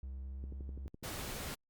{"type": "tone with pitch glide", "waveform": "triangle", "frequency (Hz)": [66, 67.39], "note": ["C2", "C#2"], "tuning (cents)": [16, -48], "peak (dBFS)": -39, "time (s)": [0.03, 0.88], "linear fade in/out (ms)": 0, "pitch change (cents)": 36, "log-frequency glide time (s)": [0.18, 0.58]}
{"type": "click train", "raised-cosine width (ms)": 3, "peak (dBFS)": -36, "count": 11, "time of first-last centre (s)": [0.44, 1.28], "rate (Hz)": 11.9}
{"type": "noise", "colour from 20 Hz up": "pink", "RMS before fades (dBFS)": -42, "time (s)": [1.03, 1.55], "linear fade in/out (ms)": 10}
{"effects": ["Opus 48 kbps"]}